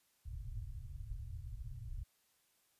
pink low-pass noise, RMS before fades -45 dBFS, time 0.25-2.04 s, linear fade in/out 10 ms, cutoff 130 Hz, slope 96 dB/octave, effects white hiss -75 dBFS RMS until 2.79 s + resampled to 32000 Hz

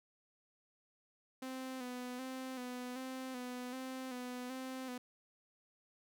sawtooth tone with vibrato, 254.4 Hz, C4, 48 cents flat, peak -38 dBFS, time 1.42-4.98 s, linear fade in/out 5 ms, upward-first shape square, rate 1.3 Hz, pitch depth 39 cents each way, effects none

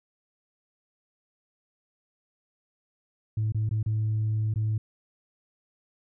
sine tone with dropouts, 108.5 Hz, A2, 24 cents flat, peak -22 dBFS, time 3.37-4.78 s, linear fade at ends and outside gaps 5 ms, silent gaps 3.522-3.546 / 3.692-3.71 / 3.829-3.861 / 4.54-4.558 s, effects tanh soft clip ceiling -21 dBFS

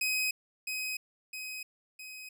sawtooth tone with echo, 2523 Hz, D#7, 23 cents sharp, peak -25 dBFS, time 0.01-0.31 s, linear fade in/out 5 ms, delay 660 ms, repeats 3, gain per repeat -5 dB, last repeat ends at 2.29 s, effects none

